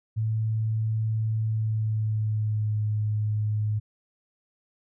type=tone with pitch glide; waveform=sine; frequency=110.2 to 106.45 Hz; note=A2 to G#2; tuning=+3 to +43 cents; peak=-23 dBFS; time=0.16-3.8 s; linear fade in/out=20 ms; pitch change=-60 cents; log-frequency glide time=1.46-2.81 s; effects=none